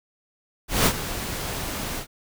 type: noise with ADSR envelope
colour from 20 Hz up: pink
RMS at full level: -17 dBFS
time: 0.68-2.07 s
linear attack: 180 ms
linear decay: 65 ms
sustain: -13 dB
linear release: 91 ms
effects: none